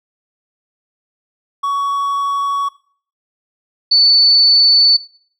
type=tone pair in turn; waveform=triangle / sine; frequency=1122 / 4488 Hz; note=C#6 / C#8; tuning=+21 / +21 cents; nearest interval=2 octaves; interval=2400 cents; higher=second; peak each=-13 / -7 dBFS; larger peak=second; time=1.63-2.69 / 3.91-4.97 s; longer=neither; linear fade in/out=10 ms; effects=noise-tail reverb RT60 0.5 s tail -19 dB re dry